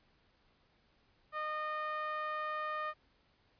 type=tone with low-pass filter; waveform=5% pulse; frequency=613 Hz; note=D#5; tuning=26 cents flat; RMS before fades=-38 dBFS; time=1.32-2.94 s; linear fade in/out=50 ms; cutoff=1400 Hz; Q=2.7; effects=pink hiss -71 dBFS RMS until 3.59 s + resampled to 11025 Hz